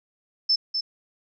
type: tone with echo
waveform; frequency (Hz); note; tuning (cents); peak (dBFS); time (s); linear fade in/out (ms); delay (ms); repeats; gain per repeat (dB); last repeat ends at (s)
sine; 5274; E8; 0; -17; 0.49-0.56; 10; 250; 1; -6; 0.81
effects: none